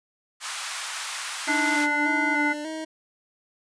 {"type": "high-pass noise", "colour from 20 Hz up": "pink", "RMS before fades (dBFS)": -32, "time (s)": [0.4, 1.88], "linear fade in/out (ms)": 50, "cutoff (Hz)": 1000, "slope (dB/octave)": 24}
{"type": "harmonic tone", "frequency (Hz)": 293.7, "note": "D4", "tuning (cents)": 0, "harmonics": [1, 3, 5, 7], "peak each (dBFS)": [-28, -28, -27, -25], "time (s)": [1.47, 2.54], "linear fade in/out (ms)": 20}
{"type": "tone with vibrato", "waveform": "25% pulse", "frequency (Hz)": 306.9, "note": "D#4", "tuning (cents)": -24, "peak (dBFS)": -27, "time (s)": [1.47, 2.85], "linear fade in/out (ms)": 10, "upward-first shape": "square", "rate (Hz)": 1.7, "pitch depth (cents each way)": 53}
{"effects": ["resampled to 22050 Hz"]}